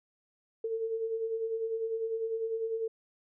sine beating tone pair, 440 / 450 Hz, A4 / A4, 0 / +39 cents, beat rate 10 Hz, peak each -40 / -31 dBFS, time 0.64-2.88 s, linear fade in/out 5 ms, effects none

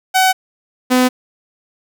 sawtooth tone pair in turn, 753 / 252.9 Hz, F#5 / B3, +30 / +41 cents, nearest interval octave + perfect fifth, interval 1889 cents, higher first, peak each -6 dBFS, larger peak neither, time 0.14-0.33 / 0.9-1.09 s, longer neither, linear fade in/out 20 ms, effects none

